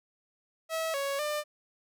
sawtooth tone with pitch steps, 647 / 556 / 598 Hz, E5 / C#5 / D5, -32 / +5 / +31 cents, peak -26 dBFS, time 0.69-1.44 s, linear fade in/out 50 ms, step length 250 ms, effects none

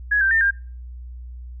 sine tone with pitch steps, 1672 / 1569 / 1804 / 1602 Hz, G#6 / G6 / A6 / G6, +11 / +1 / +43 / +37 cents, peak -15 dBFS, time 0.11-0.51 s, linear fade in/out 10 ms, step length 100 ms, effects noise-tail reverb RT60 0.4 s tail -23 dB re dry + added 61 Hz sine -33 dBFS peak until 1.6 s

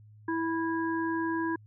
harmonic tone, 328.3 Hz, E4, 7 cents flat, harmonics 1 / 3 / 5, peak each -29 / -34 / -36 dBFS, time 0.28-1.56 s, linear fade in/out 5 ms, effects added 106 Hz sine -51 dBFS peak until 1.66 s

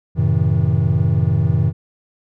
triangle chord, F# diminished seventh, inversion none, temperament just, 92.5 / 111 / 133.2 / 159.84 Hz, F#2 / A2 / C3 / Eb3, 0 / +16 / +31 / +47 cents, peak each -17 dBFS, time 0.15-1.73 s, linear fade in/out 50 ms, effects none

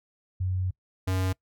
sine / square tone pair in turn, 92.5 / 93.47 Hz, F#2 / F#2, 0 / +18 cents, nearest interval unison, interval 18 cents, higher second, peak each -25 dBFS, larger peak neither, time 0.4-0.71 / 1.07-1.33 s, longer first, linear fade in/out 10 ms, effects noise-tail reverb RT60 0.1 s tail -23 dB re dry

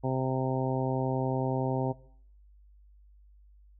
harmonic tone, 130.81 Hz, C3, in tune, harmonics 1 / 2 / 3 / 4 / 5 / 6 / 7, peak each -30 / -33 / -35 / -36 / -37 / -38 / -38 dBFS, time 0.03-1.93 s, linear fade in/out 20 ms, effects noise-tail reverb RT60 0.6 s tail -20 dB re dry + added 50 Hz sine -54 dBFS peak until 3.79 s

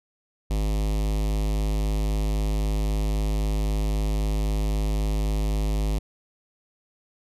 square tone with notch filter, 51.9 Hz, G#1, in tune, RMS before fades -24 dBFS, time 0.5-5.99 s, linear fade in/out 10 ms, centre 1500 Hz, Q 1, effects resampled to 32000 Hz

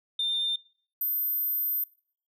sine tone pair in turn, 3604 / 13636 Hz, A7 / G#9, +41 / +45 cents, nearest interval octave + major seventh, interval 2304 cents, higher second, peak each -24 dBFS, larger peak neither, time 0.19-0.56 / 1.01-1.84 s, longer second, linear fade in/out 5 ms, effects noise-tail reverb RT60 0.5 s tail -22 dB re dry + tanh soft clip ceiling -22 dBFS

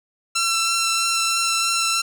10% pulse tone with vibrato, 1347 Hz, E6, 37 cents sharp, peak -10 dBFS, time 0.35-2.02 s, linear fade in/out 10 ms, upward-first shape sine, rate 3.1 Hz, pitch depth 10 cents each way, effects none

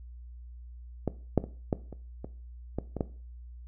clicks, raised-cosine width 2 ms, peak -14 / -8 / -24 / -12 / -28 / -24 / -17 / -20 / -14 dBFS, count 9, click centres 1.077 / 1.377 / 1.44 / 1.728 / 1.927 / 2.245 / 2.786 / 2.967 / 3.008 s, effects noise-tail reverb RT60 0.4 s tail -17 dB re dry + added 60 Hz sine -43 dBFS peak until 3.67 s

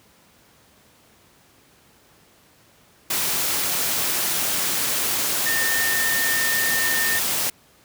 sine tone in noise, 1818 Hz, A#6, 44 cents flat, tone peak -22 dBFS, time 5.46-7.19 s, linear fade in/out 5 ms, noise white, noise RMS -23 dBFS, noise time 3.1-7.5 s, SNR -2 dB, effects pink hiss -55 dBFS RMS until 7.84 s + high-pass 80 Hz 12 dB/octave

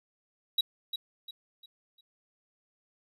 triangle tone with echo, 3863 Hz, B7, 39 cents flat, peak -21 dBFS, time 0.58-0.61 s, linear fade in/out 5 ms, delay 350 ms, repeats 4, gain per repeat -9 dB, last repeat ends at 2.01 s, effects none

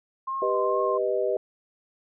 sine tone with vibrato, 1057 Hz, C6, 17 cents sharp, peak -27 dBFS, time 0.27-0.98 s, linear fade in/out 10 ms, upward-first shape triangle, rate 2.3 Hz, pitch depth 34 cents each way
sine chord, G augmented, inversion none, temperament equal, 392 / 493.9 / 622.3 Hz, G4 / B4 / D#5, 0 / 0 / 0 cents, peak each -27 dBFS, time 0.42-1.37 s, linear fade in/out 2 ms
effects none

